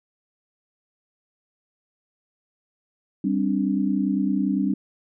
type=chord; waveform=sine; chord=G suspended fourth; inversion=none; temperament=equal with one note detuned; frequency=196 / 263.7 / 293.7 Hz; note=G3 / C4 / D4; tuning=0 / +14 / 0 cents; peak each=-23 / -25 / -25 dBFS; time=3.24-4.74 s; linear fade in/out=5 ms; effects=none